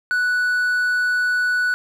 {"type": "tone", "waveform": "triangle", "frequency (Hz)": 1480, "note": "F#6", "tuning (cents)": 0, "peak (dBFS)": -15, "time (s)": [0.11, 1.74], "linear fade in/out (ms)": 0, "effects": []}